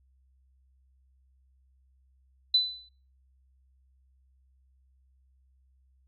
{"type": "tone with exponential decay", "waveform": "sine", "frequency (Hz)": 4000, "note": "B7", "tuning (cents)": 21, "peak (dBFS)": -17, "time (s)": [2.54, 2.89], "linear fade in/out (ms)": 5, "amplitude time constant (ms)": 74, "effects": ["noise-tail reverb RT60 0.4 s tail -22 dB re dry", "added 65 Hz sine -62 dBFS peak until 6.07 s"]}